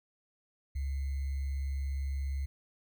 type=tone with sample-and-hold; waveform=sine; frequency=68.6 Hz; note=C#2; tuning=17 cents flat; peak=-31 dBFS; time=0.75-2.46 s; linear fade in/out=10 ms; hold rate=2100 Hz; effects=none